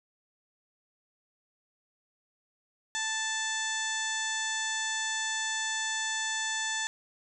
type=harmonic tone; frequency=880 Hz; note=A5; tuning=in tune; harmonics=1 / 2 / 3 / 4 / 5 / 6 / 7 / 8 / 9; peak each=-39 / -33 / -44 / -37 / -44 / -47 / -39 / -39 / -42 dBFS; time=2.95-6.87 s; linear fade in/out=0 ms; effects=none